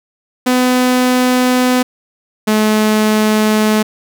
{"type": "tone pair in turn", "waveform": "sawtooth", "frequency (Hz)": [251.7, 214.9], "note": ["B3", "A3"], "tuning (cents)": [33, -41], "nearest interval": "minor third", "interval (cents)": 274, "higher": "first", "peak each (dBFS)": -6, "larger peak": "neither", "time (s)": [[0.46, 1.83], [2.47, 3.83]], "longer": "first", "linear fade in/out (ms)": 10, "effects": []}